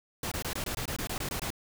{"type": "noise bursts", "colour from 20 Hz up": "pink", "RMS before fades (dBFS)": -34, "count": 12, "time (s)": [0.23, 1.504], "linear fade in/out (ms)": 2, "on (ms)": 86, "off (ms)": 22, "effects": []}